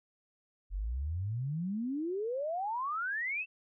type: exponential sweep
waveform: sine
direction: up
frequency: 43.65 to 2718 Hz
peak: -32 dBFS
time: 0.7-3.46 s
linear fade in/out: 50 ms
effects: none